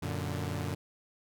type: chord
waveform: sawtooth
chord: Gb augmented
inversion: none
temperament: equal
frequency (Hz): 92.5 / 116.54 / 146.83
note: Gb2 / Bb2 / D3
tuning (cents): 0 / 0 / 0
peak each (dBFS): -32 / -35 / -33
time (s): 0.02-0.75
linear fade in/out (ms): 10
effects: none